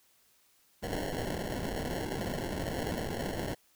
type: noise with sample-and-hold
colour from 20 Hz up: white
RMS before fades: -35 dBFS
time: 0.82-3.55 s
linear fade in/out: 20 ms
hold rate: 1225 Hz
effects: white hiss -67 dBFS RMS until 3.75 s